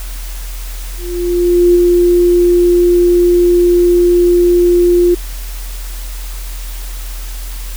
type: tone with ADSR envelope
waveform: sine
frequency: 351.1 Hz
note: F4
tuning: 9 cents sharp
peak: -4 dBFS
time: 0.97-5.15 s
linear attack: 780 ms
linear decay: 16 ms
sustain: -2 dB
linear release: 11 ms
effects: added 42 Hz sine -21 dBFS peak until 7.76 s + white hiss -32 dBFS RMS until 7.76 s